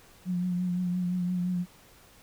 sine tone with vibrato, 179.4 Hz, F3, 47 cents sharp, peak -26 dBFS, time 0.25-1.66 s, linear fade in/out 50 ms, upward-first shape triangle, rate 5.8 Hz, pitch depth 38 cents each way, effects pink hiss -56 dBFS RMS until 2.22 s

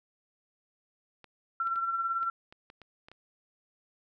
clicks, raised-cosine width 0.3 ms, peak -34 dBFS, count 9, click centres 1.243 / 1.672 / 1.759 / 2.23 / 2.525 / 2.701 / 2.817 / 3.085 / 3.116 s
sine tone with tremolo, 1355 Hz, E6, 47 cents sharp, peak -26 dBFS, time 1.6-2.3 s, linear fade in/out 2 ms, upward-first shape sine, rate 18 Hz, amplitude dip 50%
effects none

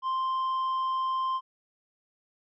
sine tone with tanh clipping, 1046.5 Hz, C6, in tune, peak -27 dBFS, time 0.02-1.41 s, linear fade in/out 50 ms, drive 4 dB, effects none

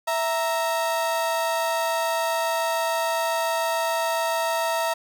35% pulse tone pair together, 659.2 / 932.3 Hz, E5 / A#5, 0 / 0 cents, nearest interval tritone, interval 600 cents, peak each -23 / -24 dBFS, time 0.07-4.94 s, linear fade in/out 10 ms, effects none

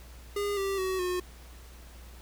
square tone with pitch steps, 407.3 / 391.4 / 376.1 / 361.4 Hz, G#4 / G4 / F#4 / F#4, -34 / -3 / +28 / -41 cents, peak -29 dBFS, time 0.36-1.2 s, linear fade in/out 5 ms, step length 210 ms, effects added 60 Hz sine -47 dBFS peak until 2.21 s + pink hiss -54 dBFS RMS until 2.21 s

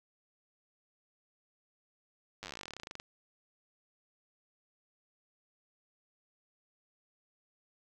slowing click train, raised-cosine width 0.2 ms, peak -25 dBFS, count 26, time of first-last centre 2.43-2.999 s, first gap 9 ms, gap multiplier 1.07, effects none

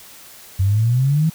sine exponential sweep, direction up, 92.5 to 164.81 Hz, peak -13 dBFS, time 0.59-1.3 s, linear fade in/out 10 ms, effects white hiss -42 dBFS RMS until 1.34 s

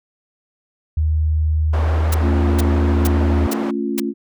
sine tone with pitch glide, 77.78 to 78.96 Hz, D#2 to D#2, 0 to +26 cents, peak -14 dBFS, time 0.97-3.47 s, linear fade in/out 5 ms, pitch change +26 cents, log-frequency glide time 1.77-1.96 s
white band-pass noise, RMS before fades -28 dBFS, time 1.73-3.71 s, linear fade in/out 5 ms, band 210 to 900 Hz, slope 12 dB/octave
white noise bursts, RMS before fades -24 dBFS, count 5, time 2.12-4 s, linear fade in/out 5 ms, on 24 ms, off 440 ms
sine chord, A augmented, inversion none, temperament equal, 220 / 277.2 / 349.2 Hz, A3 / C#4 / E#4, 0 / 0 / 0 cents, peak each -23 / -23 / -24 dBFS, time 2.2-4.14 s, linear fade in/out 50 ms
effects none

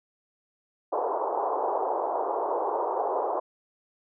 white band-pass noise, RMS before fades -28 dBFS, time 0.92-3.4 s, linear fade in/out 10 ms, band 370 to 1000 Hz, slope 48 dB/octave, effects none

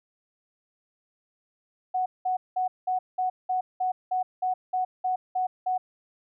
sine tone bursts, 740 Hz, F#5, in tune, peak -23 dBFS, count 13, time 1.94-5.78 s, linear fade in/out 10 ms, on 120 ms, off 190 ms, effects none

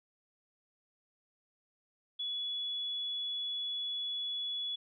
sine tone, 3400 Hz, G#7, 40 cents sharp, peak -34 dBFS, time 2.19-4.76 s, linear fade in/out 10 ms, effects none

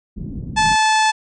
white low-pass noise, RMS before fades -28 dBFS, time 0.16-0.76 s, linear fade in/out 20 ms, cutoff 230 Hz, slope 24 dB/octave
harmonic tone, 870 Hz, A5, 20 cents flat, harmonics 1 / 2 / 3 / 4 / 5 / 6 / 7 / 8 / 9 / 10, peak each -14 / -20 / -24 / -26 / -28 / -30 / -31 / -32 / -33 / -34 dBFS, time 0.56-1.12 s, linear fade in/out 20 ms
effects none

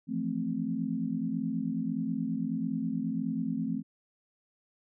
sine chord, F major seventh, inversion third, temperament equal with one note detuned, 165.29 / 174.61 / 220 / 261.6 Hz, E3 / F3 / A3 / C4, +5 / 0 / 0 / 0 cents, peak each -38 / -37 / -33 / -33 dBFS, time 0.07-3.83 s, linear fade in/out 50 ms, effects none

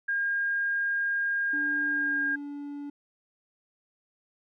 sine tone, 1616 Hz, G#6, 48 cents flat, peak -25 dBFS, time 0.08-2.36 s, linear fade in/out 10 ms
triangle tone with pitch glide, 293.7 to 287.3 Hz, D4 to D4, 0 to -38 cents, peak -33 dBFS, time 1.53-2.9 s, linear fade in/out 5 ms, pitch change -38 cents, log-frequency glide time 1.9-2.27 s
effects none

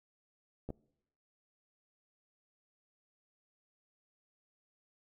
clicks, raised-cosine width 2 ms, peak -27 dBFS, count 2, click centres 0.69 / 0.704 s, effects noise-tail reverb RT60 0.8 s tail -24 dB re dry

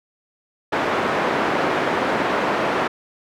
pink band-pass noise, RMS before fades -21 dBFS, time 0.72-2.88 s, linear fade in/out 10 ms, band 320 to 1700 Hz, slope 12 dB/octave, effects none

